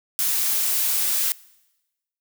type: noise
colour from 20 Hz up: blue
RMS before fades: -22 dBFS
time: 0.19-1.32 s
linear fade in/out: 0 ms
effects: noise-tail reverb RT60 1.0 s tail -22 dB re dry